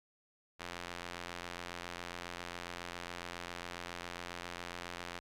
sawtooth tone with band-pass filter, 87.31 Hz, F2, in tune, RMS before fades -45 dBFS, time 0.59-5.2 s, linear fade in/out 20 ms, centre 2400 Hz, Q 0.56, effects none

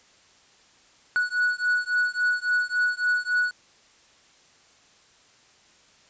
triangle beating tone pair, 1468 / 1471.6 Hz, F#6 / F#6, -14 / -10 cents, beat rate 3.6 Hz, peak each -23 dBFS, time 1.16-3.51 s, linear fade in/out 0 ms, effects white hiss -57 dBFS RMS until 6.09 s + resampled to 16000 Hz

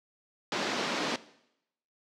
pink band-pass noise, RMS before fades -32 dBFS, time 0.52-1.16 s, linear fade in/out 2 ms, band 210 to 5500 Hz, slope 24 dB/octave, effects noise-tail reverb RT60 0.8 s tail -18 dB re dry

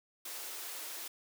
white high-pass noise, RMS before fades -43 dBFS, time 0.25-1.08 s, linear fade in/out 5 ms, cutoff 290 Hz, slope 96 dB/octave, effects none

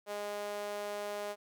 sawtooth tone with high-pass filter, 205.9 Hz, G#3, 15 cents flat, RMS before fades -39 dBFS, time 0.06-1.36 s, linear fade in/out 50 ms, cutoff 550 Hz, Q 2.9, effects none

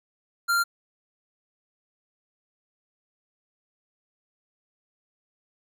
square tone, 1389 Hz, F6, 10 cents flat, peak -21 dBFS, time 0.48-0.64 s, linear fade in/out 20 ms, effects none

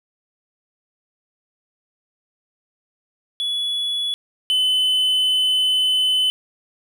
triangle tone pair in turn, 3400 / 3026 Hz, G#7 / F#7, +40 / +38 cents, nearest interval major second, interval 202 cents, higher first, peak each -19 / -14 dBFS, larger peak second, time 3.4-4.14 / 4.5-6.3 s, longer second, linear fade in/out 0 ms, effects none

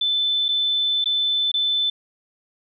sine tone with dropouts, 3520 Hz, A7, in tune, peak -18 dBFS, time 0.01-1.9 s, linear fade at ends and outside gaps 5 ms, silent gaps 0.484-0.488 / 1.043-1.057 / 1.517-1.54 s, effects none

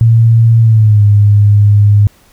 sine tone with pitch glide, 114.4 to 103.1 Hz, A#2 to G#2, -32 to -12 cents, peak -3 dBFS, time 0.01-2.07 s, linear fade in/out 0 ms, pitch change -180 cents, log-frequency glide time 0.61-1.03 s, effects pink hiss -47 dBFS RMS until 2.32 s

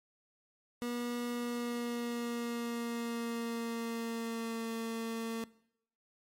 30% pulse tone with pitch glide, 240.9 to 227.4 Hz, B3 to A#3, -43 to -43 cents, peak -32 dBFS, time 0.82-5.44 s, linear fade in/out 0 ms, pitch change -100 cents, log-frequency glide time 1.31-4.69 s, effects noise-tail reverb RT60 0.7 s tail -20 dB re dry + MP3 64 kbps

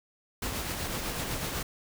pink noise with tremolo, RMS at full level -32 dBFS, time 0.42-1.63 s, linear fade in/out 5 ms, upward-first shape triangle, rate 8 Hz, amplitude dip 40%, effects none

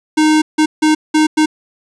square tone bursts at uneven times, 309 Hz, D#4, 12 cents flat, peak -9 dBFS, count 5, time 0.17-0.42 / 0.58-0.66 / 0.82-0.95 / 1.14-1.27 / 1.37-1.46 s, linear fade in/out 10 ms, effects resampled to 22050 Hz + 8-bit

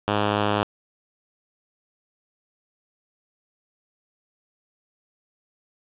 5% pulse tone, 103.83 Hz, G#2, in tune, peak -9 dBFS, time 0.08-0.63 s, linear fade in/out 0 ms, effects resampled to 8000 Hz + 8-bit

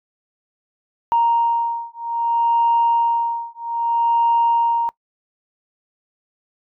sine beating tone pair, 932.3 / 932.92 Hz, A#5 / A#5, 0 / +1 cents, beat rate 0.62 Hz, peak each -18 dBFS, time 1.12-4.89 s, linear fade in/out 0 ms, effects noise-tail reverb RT60 0.1 s tail -22 dB re dry + tanh soft clip ceiling -8 dBFS

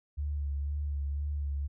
sine tone with vibrato, 71.9 Hz, D2, 36 cents flat, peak -30 dBFS, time 0.17-1.68 s, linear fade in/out 20 ms, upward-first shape sine, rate 2 Hz, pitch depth 34 cents each way, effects none

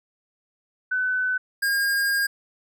sine / square tone pair in turn, 1507 / 1618.8 Hz, F#6 / G#6, +31 / -45 cents, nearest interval minor second, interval 124 cents, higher second, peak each -21 dBFS, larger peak neither, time 0.91-1.38 / 1.62-2.27 s, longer second, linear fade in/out 10 ms, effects none

